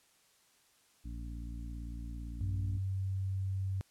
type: harmonic tone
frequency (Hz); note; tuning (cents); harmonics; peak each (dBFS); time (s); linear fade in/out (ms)
57.8; A#1; -14; 1 / 2 / 3 / 4 / 5; -40 / -49 / -53 / -52 / -52; 1.04-2.79; 20
type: tone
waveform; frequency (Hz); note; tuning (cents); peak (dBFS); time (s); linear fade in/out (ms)
sine; 95.9; G2; -37; -32; 2.41-3.81; 0
effects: white hiss -68 dBFS RMS until 3.9 s + low-pass 11000 Hz 12 dB/octave